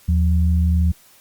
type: tone pair together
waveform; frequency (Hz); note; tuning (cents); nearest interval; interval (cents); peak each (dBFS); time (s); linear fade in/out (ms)
sine; 79 / 177.35; D#2 / F3; +27 / +27; octave + major second; 1400; -14 / -22; 0.08-0.92; 10
effects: white hiss -51 dBFS RMS until 1.2 s + Opus 48 kbps